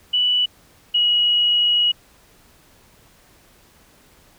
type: tone pair in turn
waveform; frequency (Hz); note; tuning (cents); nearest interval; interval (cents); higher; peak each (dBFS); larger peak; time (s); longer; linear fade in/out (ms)
sine; 2960 / 2907; F#7 / F#7; 0 / -31; unison; 31; first; -15 / -14; second; 0.13-0.46 / 0.94-1.92; second; 10
effects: pink hiss -53 dBFS RMS until 4.38 s